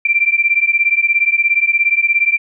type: beating tone pair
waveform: sine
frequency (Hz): 2349 / 2366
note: D7 / D7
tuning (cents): 0 / +12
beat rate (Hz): 17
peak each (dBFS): -14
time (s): 0.05-2.38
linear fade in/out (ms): 5
effects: none